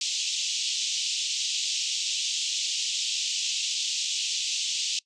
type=band-pass noise; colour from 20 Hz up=pink; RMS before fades=-29 dBFS; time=0.01-4.99 s; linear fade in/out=2 ms; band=2800 to 7400 Hz; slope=48 dB/octave; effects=noise-tail reverb RT60 0.1 s tail -23 dB re dry + resampled to 22050 Hz